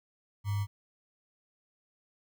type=tone with sample-and-hold; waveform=sine; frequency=101.4 Hz; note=G#2; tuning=41 cents flat; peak=-28 dBFS; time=0.44-0.67 s; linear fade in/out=50 ms; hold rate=1050 Hz; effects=none